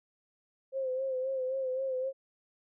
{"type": "tone with vibrato", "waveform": "sine", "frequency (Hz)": 523.3, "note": "C5", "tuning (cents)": 0, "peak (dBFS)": -30, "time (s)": [0.72, 2.13], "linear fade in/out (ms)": 50, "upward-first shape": "sine", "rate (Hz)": 3.8, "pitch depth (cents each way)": 47, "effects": []}